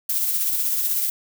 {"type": "noise with tremolo", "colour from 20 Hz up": "violet", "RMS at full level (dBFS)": -21, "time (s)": [0.09, 1.1], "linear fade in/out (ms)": 5, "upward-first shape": "sine", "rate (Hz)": 16, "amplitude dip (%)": 35, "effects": []}